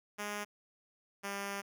5% pulse tone pair in turn, 206.9 / 199.38 Hz, G#3 / G3, -6 / +30 cents, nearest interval minor second, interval 64 cents, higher first, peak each -26 dBFS, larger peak neither, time 0.18-0.45 / 1.23-1.62 s, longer second, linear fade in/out 20 ms, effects none

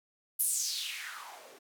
blue noise with band-pass filter sweep, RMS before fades -36 dBFS, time 0.39-1.59 s, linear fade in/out 10 ms, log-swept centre 12000 to 370 Hz, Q 3.8, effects none

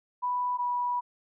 sine tone pair in turn, 987.8 / 977.6 Hz, B5 / B5, 0 / -18 cents, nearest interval unison, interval 18 cents, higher first, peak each -26 dBFS, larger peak neither, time 0.22-0.58 / 0.58-1.01 s, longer second, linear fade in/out 20 ms, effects none

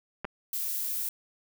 clicks, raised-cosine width 0.5 ms, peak -19 dBFS, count 2, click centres 0.246 / 0.251 s
violet noise, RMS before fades -32 dBFS, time 0.53-1.09 s, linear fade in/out 2 ms
effects none

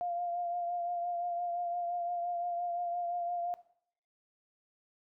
sine tone with vibrato, 698.5 Hz, F5, in tune, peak -32 dBFS, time 0.01-3.54 s, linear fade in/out 0 ms, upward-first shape sine, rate 5.8 Hz, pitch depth 24 cents each way, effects noise-tail reverb RT60 0.6 s tail -17 dB re dry

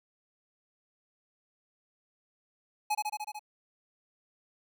square tone with echo, 844 Hz, G#5, 28 cents sharp, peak -27 dBFS, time 2.9-2.95 s, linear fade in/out 10 ms, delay 74 ms, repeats 6, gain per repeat -2 dB, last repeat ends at 3.394 s, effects none

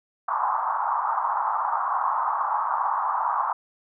pink band-pass noise, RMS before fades -25 dBFS, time 0.28-3.53 s, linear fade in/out 5 ms, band 830 to 1200 Hz, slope 48 dB/octave, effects none

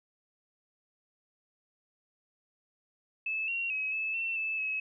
sine tone with pitch steps, 2611 / 2745 / 2553 / 2607 / 2693 / 2623 / 2571 Hz, E7 / F7 / D#7 / E7 / E7 / E7 / E7, -17 / -31 / +44 / -20 / +36 / -9 / -44 cents, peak -30 dBFS, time 3.26-4.8 s, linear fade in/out 5 ms, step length 220 ms, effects none

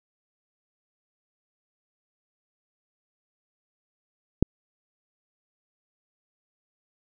click, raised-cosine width 3 ms, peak -4 dBFS, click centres 4.426 s, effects none

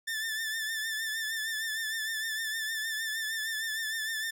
sawtooth tone with vibrato, 1770 Hz, A6, 10 cents sharp, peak -28 dBFS, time 0.07-4.31 s, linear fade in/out 10 ms, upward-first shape triangle, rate 6.5 Hz, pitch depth 56 cents each way, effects none

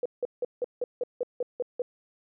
sine tone bursts, 491.8 Hz, B4, 7 cents flat, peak -25 dBFS, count 10, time 0.03-1.82 s, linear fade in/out 2 ms, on 26 ms, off 170 ms, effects none

